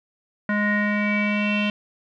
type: tone with low-pass filter sweep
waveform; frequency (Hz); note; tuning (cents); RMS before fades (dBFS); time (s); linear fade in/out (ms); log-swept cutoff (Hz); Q
square; 207.7; G#3; 0; -22; 0.49-1.7; 2; 1700 to 2900; 9.1
effects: none